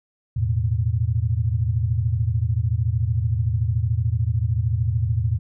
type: chord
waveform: sine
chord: E suspended fourth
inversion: none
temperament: equal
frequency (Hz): 82.41 / 110 / 123.47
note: E2 / A2 / B2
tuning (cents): 0 / 0 / 0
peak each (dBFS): -24 / -21 / -25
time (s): 0.36-5.39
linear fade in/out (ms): 10
effects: none